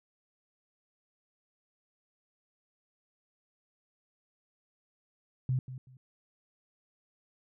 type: tone with echo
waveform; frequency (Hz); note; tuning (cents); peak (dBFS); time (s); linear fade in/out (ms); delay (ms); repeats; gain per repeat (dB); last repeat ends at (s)
sine; 128.8; C3; -27; -26; 5.49-5.59; 2; 190; 2; -13; 5.97
effects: none